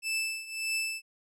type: tone with tremolo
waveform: sawtooth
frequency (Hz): 2637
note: E7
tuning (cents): 0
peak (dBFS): -24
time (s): 0.02-1.02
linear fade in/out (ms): 50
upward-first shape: triangle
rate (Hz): 1.7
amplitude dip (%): 85
effects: low-pass 12000 Hz 12 dB/octave